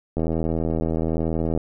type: click train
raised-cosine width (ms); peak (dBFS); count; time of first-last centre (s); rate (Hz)
2; -11; 115; 0.17-1.576; 81.1
effects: none